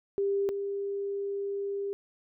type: tone pair in turn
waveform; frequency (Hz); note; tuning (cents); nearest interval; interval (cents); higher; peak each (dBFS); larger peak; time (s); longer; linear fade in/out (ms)
sine; 397.7 / 399.2; G4 / G4; +25 / +32; unison; 7; second; -25 / -30; first; 0.18-0.49 / 0.49-1.93; second; 0
effects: none